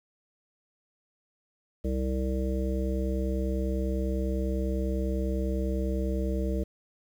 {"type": "harmonic tone", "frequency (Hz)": 65, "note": "C2", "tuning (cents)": -11, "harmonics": [1, 3, 5, 7, 9], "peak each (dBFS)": [-28, -33, -35, -36, -38], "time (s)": [1.84, 6.64], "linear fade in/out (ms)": 10, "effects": ["9-bit"]}